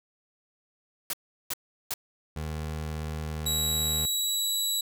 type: noise bursts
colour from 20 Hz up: white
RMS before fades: -31 dBFS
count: 3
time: 1.1-1.939 s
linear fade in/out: 2 ms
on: 33 ms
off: 370 ms
type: tone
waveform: 25% pulse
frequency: 77.6 Hz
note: D#2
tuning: 4 cents flat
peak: -28 dBFS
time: 2.36-4.06 s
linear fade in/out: 5 ms
type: tone with pitch glide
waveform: 20% pulse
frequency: 3879 to 3913 Hz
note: B7 to B7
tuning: -32 to -17 cents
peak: -20 dBFS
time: 3.46-4.81 s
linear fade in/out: 5 ms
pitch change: +15 cents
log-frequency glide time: 3.98-4.52 s
effects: none